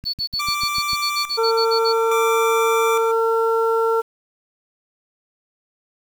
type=click train; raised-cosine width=5 ms; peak=-23 dBFS; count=7; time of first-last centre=0.04-0.933 s; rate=6.72 Hz
type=tone bursts; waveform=sine; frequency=4435 Hz; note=C#8; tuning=in tune; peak=-20 dBFS; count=14; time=0.05-1.931 s; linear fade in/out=20 ms; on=87 ms; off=51 ms
type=tone with tremolo; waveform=25% pulse; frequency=1174.7 Hz; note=D6; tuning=in tune; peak=-18 dBFS; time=0.39-3.12 s; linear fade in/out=10 ms; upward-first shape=square; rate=0.58 Hz; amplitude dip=70%
type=harmonic tone; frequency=453.3 Hz; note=A#4; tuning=48 cents flat; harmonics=1 / 2 / 3; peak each=-17 / -24 / -23 dBFS; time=1.37-4.02 s; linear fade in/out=20 ms
effects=7-bit